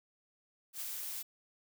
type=noise with ADSR envelope; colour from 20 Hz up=blue; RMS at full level=-39 dBFS; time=0.73-1.23 s; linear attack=77 ms; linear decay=23 ms; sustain=-2 dB; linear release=14 ms; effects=none